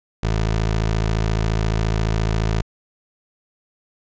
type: tone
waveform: 20% pulse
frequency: 54.4 Hz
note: A1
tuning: 19 cents flat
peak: -13 dBFS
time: 0.23-2.62 s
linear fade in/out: 5 ms
effects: resampled to 16000 Hz